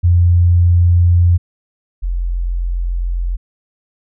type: tone pair in turn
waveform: sine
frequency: 87.31 / 43.66 Hz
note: F2 / F1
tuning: 0 / 0 cents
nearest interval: octave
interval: 1200 cents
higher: first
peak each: -7 / -15 dBFS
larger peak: first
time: 0.03-1.38 / 2.02-3.37 s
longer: neither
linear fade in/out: 20 ms
effects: none